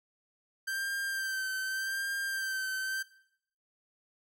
45% pulse tone with vibrato, 1568 Hz, G6, in tune, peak -32 dBFS, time 0.67-3.03 s, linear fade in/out 10 ms, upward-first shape sine, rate 0.85 Hz, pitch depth 34 cents each way, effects noise-tail reverb RT60 0.7 s tail -19 dB re dry

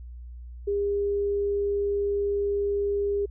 sine tone, 404.1 Hz, G#4, 47 cents flat, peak -23 dBFS, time 0.67-3.26 s, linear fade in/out 10 ms, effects added 60 Hz sine -38 dBFS peak until 3.3 s

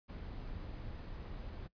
brown noise, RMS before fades -45 dBFS, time 0.08-1.68 s, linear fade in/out 20 ms, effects noise-tail reverb RT60 0.1 s tail -20 dB re dry + resampled to 11025 Hz

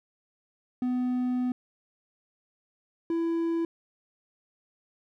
triangle tone pair in turn, 250 / 332.9 Hz, B3 / E4, +21 / +17 cents, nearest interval perfect fourth, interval 496 cents, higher second, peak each -23 dBFS, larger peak neither, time 0.82-1.52 / 3.1-3.65 s, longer first, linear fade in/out 2 ms, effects none

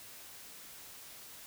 silence, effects white hiss -51 dBFS RMS until 1.46 s

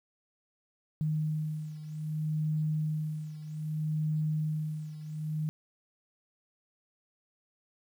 sine beating tone pair, 154.2 / 154.83 Hz, D#3 / D#3, -15 / -8 cents, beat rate 0.63 Hz, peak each -31 / -35 dBFS, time 1.01-5.49 s, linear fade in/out 0 ms, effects 10-bit

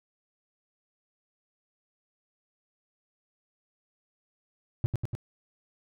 triangle tone with echo, 116.54 Hz, A#2, in tune, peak -18 dBFS, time 4.84-4.86 s, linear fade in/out 0 ms, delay 97 ms, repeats 3, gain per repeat -3 dB, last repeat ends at 5.151 s, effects none

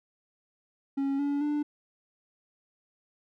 triangle tone with pitch steps, 275.2 / 285.1 / 295.3 Hz, C#4 / C#4 / D4, -12 / +49 / +10 cents, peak -24 dBFS, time 0.97-1.63 s, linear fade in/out 10 ms, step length 220 ms, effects none

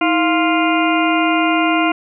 harmonic tone with a mistuned harmonic, 349.2 Hz, F4, in tune, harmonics 1 / 2 / 3 / 4 / 6 / 7 / 8, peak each -16 / -19 / -21 / -22 / -24 / -24 / -25 dBFS, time 0.01-1.92 s, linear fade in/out 5 ms, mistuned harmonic 1, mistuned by -150 cents, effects none

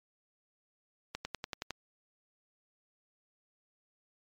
accelerating click train, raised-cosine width 0.2 ms, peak -19 dBFS, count 7, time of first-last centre 1.15-1.707 s, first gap 100 ms, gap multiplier 0.97, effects MP3 96 kbps

